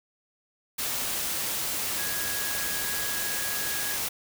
sine tone in noise, 1657 Hz, G#6, 4 cents flat, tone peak -36 dBFS, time 1.98-3.97 s, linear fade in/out 10 ms, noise white, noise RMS -30 dBFS, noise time 0.78-4.09 s, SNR -9 dB, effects none

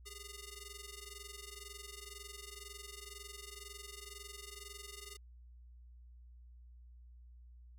5% pulse ring-modulated tone, 814 Hz, G#5, 35 cents flat, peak -34 dBFS, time 0.05-5.17 s, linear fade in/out 10 ms, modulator 1210 Hz, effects added 60 Hz sine -54 dBFS peak until 7.78 s

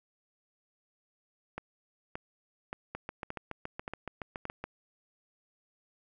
two click trains, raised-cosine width 0.5 ms, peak -22 / -22 dBFS, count 13 / 6, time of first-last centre 2.95-4.64 / 1.58-4.454 s, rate 7.1 / 1.74 Hz, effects none

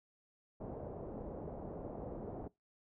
white low-pass noise, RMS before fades -45 dBFS, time 0.6-2.48 s, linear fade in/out 10 ms, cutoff 630 Hz, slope 24 dB/octave, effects noise-tail reverb RT60 0.2 s tail -22 dB re dry

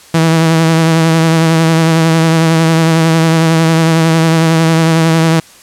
sawtooth tone with vibrato, 162.7 Hz, E3, 22 cents flat, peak -3 dBFS, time 0.14-5.4 s, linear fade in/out 5 ms, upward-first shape triangle, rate 11 Hz, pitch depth 34 cents each way, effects white hiss -39 dBFS RMS until 5.62 s + low-pass 10000 Hz 12 dB/octave

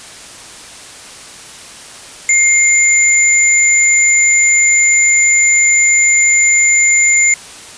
sine tone pair together, 2119 / 7046 Hz, C7 / A8, +21 / +1 cents, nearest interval octave + major sixth, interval 2080 cents, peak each -10 dBFS, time 2.29-7.34 s, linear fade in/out 2 ms, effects white hiss -33 dBFS RMS until 7.77 s + resampled to 22050 Hz

